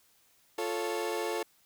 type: chord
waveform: 30% pulse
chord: F augmented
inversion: none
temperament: equal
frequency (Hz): 349.2 / 440 / 554.4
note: F4 / A4 / C#5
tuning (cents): 0 / 0 / 0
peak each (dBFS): -33 / -31 / -36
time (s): 0.58-1.43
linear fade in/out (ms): 5
effects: white hiss -66 dBFS RMS until 1.65 s